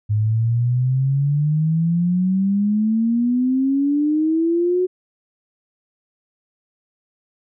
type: exponential sweep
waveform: sine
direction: up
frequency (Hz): 104.2 to 370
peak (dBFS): -15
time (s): 0.09-4.87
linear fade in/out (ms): 20
effects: none